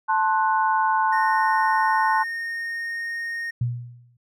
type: chord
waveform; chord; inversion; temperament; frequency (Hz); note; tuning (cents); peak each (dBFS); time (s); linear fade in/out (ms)
sine; F# diminished; first; equal with one note detuned; 880 / 1058.7 / 1480; A5 / C6 / F#6; 0 / +20 / 0; -20 / -23 / -26; 0.08-2.24; 20
type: tone with pitch glide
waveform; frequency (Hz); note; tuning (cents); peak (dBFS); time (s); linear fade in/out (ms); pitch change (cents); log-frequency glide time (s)
triangle; 1839 to 1851.8; A#6 to A#6; -24 to -12; -25; 1.12-3.51; 10; +12; 2.06-3.13
type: tone with exponential decay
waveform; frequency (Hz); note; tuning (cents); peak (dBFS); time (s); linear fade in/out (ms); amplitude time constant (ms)
sine; 120.7; B2; -39; -18; 3.61-4.17; 5; 120
effects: none